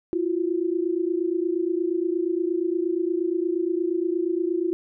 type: tone pair together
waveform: sine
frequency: 335.3 / 363.8 Hz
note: E4 / F#4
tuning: +30 / -29 cents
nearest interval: minor second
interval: 141 cents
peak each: -24 / -25 dBFS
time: 0.13-4.73 s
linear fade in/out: 0 ms
effects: none